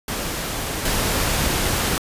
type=noise with level steps; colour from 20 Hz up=pink; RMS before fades=-26 / -21 dBFS; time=0.08-1.98 s; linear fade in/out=2 ms; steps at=0.85 s; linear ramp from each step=5 ms; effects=resampled to 32000 Hz